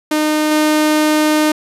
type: tone with level steps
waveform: sawtooth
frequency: 305.8 Hz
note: D#4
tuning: 30 cents flat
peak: -9 / -7 dBFS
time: 0.11-1.52 s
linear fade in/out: 5 ms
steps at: 0.51 s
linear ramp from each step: 5 ms
effects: resampled to 32000 Hz